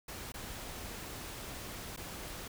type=noise with dropouts; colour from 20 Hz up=pink; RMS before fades=-44 dBFS; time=0.08-2.48 s; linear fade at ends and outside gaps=5 ms; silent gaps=0.321-0.34 / 1.964-1.973 s; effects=none